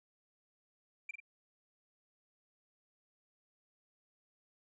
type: tone with echo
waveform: sine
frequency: 2361 Hz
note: D7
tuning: 9 cents sharp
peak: -36 dBFS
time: 1.09-1.11 s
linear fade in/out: 5 ms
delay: 46 ms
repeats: 2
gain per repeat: -6 dB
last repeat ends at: 1.202 s
effects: tanh soft clip ceiling -37 dBFS